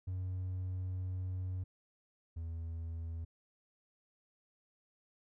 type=tone pair in turn; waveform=triangle; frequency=92.5 / 82.62 Hz; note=F#2 / E2; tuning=0 / +4 cents; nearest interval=major second; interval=196 cents; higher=first; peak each=-33 / -36 dBFS; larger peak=first; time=0.07-1.64 / 2.36-3.25 s; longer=first; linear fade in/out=10 ms; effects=tanh soft clip ceiling -30 dBFS